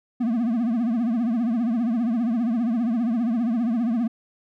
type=tone with vibrato; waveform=triangle; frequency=233.1 Hz; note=A#3; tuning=in tune; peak=-18 dBFS; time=0.2-4.08 s; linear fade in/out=10 ms; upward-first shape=triangle; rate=15 Hz; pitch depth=160 cents each way; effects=none